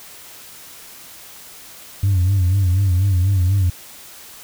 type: tone with vibrato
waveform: sine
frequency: 93.9 Hz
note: F#2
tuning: 26 cents sharp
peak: -11 dBFS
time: 2.03-3.7 s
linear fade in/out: 5 ms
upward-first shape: sine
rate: 4.1 Hz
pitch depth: 110 cents each way
effects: tanh soft clip ceiling -11 dBFS + white hiss -40 dBFS RMS until 4.43 s